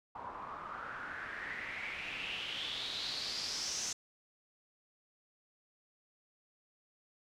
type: noise with low-pass filter sweep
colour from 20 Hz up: white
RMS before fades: -41 dBFS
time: 0.15-3.93 s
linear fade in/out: 5 ms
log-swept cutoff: 950 to 6300 Hz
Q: 5.5
effects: none